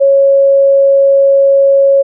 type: tone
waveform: sine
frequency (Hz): 551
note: C#5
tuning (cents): -11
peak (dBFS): -4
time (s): 0-2.03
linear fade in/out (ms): 20
effects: none